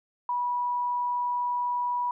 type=tone; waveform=sine; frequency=976 Hz; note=B5; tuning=21 cents flat; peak=-25 dBFS; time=0.29-2.11 s; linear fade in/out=2 ms; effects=none